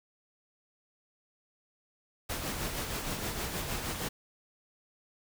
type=noise with tremolo; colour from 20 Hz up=pink; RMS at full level=-34 dBFS; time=2.29-4.09 s; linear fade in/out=10 ms; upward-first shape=sine; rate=6.4 Hz; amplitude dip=40%; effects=none